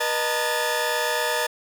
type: tone cluster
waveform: sawtooth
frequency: 484.4 / 614 / 900 / 1719 Hz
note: B4 / D#5 / A5 / A6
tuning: -34 / -23 / +39 / -41 cents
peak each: -24 dBFS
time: 0-1.47 s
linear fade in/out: 10 ms
effects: none